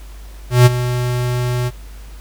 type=tone with ADSR envelope; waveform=square; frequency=123.47 Hz; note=B2; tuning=in tune; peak=-4 dBFS; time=0.5-1.71 s; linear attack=160 ms; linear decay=24 ms; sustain=-13 dB; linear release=37 ms; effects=added 50 Hz sine -32 dBFS peak until 2.2 s + pink hiss -45 dBFS RMS until 2.2 s